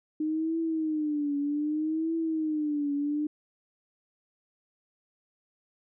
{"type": "tone with vibrato", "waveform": "sine", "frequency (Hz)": 306.1, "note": "D#4", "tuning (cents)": -28, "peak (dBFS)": -26, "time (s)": [0.2, 3.27], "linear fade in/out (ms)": 5, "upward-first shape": "triangle", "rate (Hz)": 0.64, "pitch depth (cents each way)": 130, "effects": []}